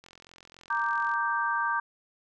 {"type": "click train", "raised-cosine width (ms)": 0.2, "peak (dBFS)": -33, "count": 49, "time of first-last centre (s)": [0.04, 1.138], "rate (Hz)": 43.7}
{"type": "chord", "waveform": "sine", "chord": "G minor", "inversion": "first", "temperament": "equal", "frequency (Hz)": [932.3, 1174.7, 1568], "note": ["Bb5", "D6", "G6"], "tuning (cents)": [0, 0, 0], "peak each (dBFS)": [-30, -30, -29], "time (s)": [0.7, 1.8], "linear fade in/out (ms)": 5}
{"effects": []}